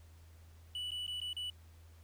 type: tone with dropouts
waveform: triangle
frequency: 2960 Hz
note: F#7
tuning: in tune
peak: -36 dBFS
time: 0.75-1.5 s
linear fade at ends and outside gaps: 2 ms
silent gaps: 0.907-0.917 / 1.066-1.078 / 1.202-1.215 / 1.331-1.366 s
effects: added 82 Hz sine -55 dBFS peak until 2.03 s + pink hiss -67 dBFS RMS until 2.03 s